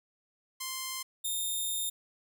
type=tone pair in turn; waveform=5% pulse; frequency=1046.5 / 3646 Hz; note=C6 / A#7; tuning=0 / -39 cents; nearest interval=octave + minor seventh; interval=2161 cents; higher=second; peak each=-23 dBFS; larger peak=neither; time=0.6-1.03 / 1.24-1.9 s; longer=second; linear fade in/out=10 ms; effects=none